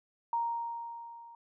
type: tone with level ramp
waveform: sine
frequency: 933 Hz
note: A#5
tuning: 1 cent sharp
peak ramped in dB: -27 to -49 dBFS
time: 0.33-1.35 s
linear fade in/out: 2 ms
effects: none